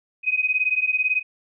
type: beating tone pair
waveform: sine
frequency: 2503 / 2521 Hz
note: D#7 / D#7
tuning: +10 / +22 cents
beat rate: 18 Hz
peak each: -22 dBFS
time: 0.23-1.23 s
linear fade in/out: 50 ms
effects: none